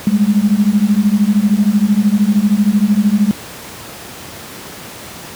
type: beating tone pair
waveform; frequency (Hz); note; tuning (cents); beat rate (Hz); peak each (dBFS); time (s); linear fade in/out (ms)
sine; 200 / 213; G3 / G#3; +35 / +44; 13; -12; 0.07-3.31; 0
effects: pink hiss -31 dBFS RMS until 5.35 s + high-pass 100 Hz 12 dB/octave